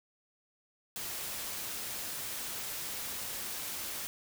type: noise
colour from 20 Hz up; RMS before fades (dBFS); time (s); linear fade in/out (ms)
white; -39; 0.96-4.07; 0
effects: none